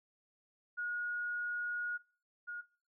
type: tone pair in turn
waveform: sine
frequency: 1444 / 1434.9 Hz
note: F#6 / F6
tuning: -43 / +46 cents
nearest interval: unison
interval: 11 cents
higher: first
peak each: -35 / -39 dBFS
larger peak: first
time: 0.77-1.98 / 2.47-2.62 s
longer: first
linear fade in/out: 20 ms
effects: noise-tail reverb RT60 0.4 s tail -21 dB re dry